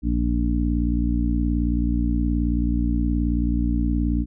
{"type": "harmonic tone", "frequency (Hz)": 58.8, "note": "A#1", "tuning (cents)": 16, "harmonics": [1, 2, 3, 4, 5], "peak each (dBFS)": [-21, -31, -29, -26, -26], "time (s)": [0.02, 4.26], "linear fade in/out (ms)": 50, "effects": []}